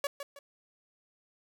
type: tone with echo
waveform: sawtooth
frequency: 566 Hz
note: C#5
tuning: 36 cents sharp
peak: -25 dBFS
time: 0.04-0.07 s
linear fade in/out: 2 ms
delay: 160 ms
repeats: 2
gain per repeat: -9 dB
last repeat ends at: 0.39 s
effects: none